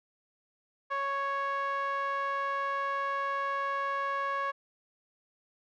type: tone with low-pass filter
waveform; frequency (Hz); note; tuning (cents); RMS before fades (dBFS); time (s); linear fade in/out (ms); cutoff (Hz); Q
5% pulse; 554.4; C#5; 0; -32; 0.9-4.52; 20; 1300; 3.6
effects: none